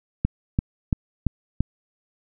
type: click train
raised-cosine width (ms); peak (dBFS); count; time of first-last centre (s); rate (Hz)
5; -7; 5; 0.25-1.606; 2.95
effects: none